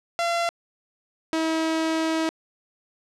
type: tone pair in turn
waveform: sawtooth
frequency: 683 / 321.6 Hz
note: F5 / E4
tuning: -39 / -43 cents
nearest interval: octave + minor second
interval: 1304 cents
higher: first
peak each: -18 dBFS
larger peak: neither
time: 0.19-0.49 / 1.33-2.29 s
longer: second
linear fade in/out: 0 ms
effects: low-pass 7000 Hz 12 dB/octave